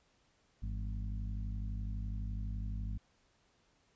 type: harmonic tone with a mistuned harmonic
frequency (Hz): 51.91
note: G#1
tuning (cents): 0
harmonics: 1 / 2 / 3 / 4 / 5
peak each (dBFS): -37 / -42 / -52 / -49 / -57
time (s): 0.62-2.98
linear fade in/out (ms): 10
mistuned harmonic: 3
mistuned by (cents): +130
effects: pink hiss -72 dBFS RMS until 3.95 s + resampled to 16000 Hz